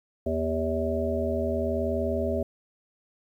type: harmonic tone with a mistuned harmonic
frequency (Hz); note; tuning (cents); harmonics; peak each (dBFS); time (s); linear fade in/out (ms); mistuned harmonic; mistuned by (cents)
80.8; E2; -34; 1 / 3 / 5 / 7 / 8; -31 / -31 / -31 / -31 / -31; 0.26-2.43; 5; 5; -28
effects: 10-bit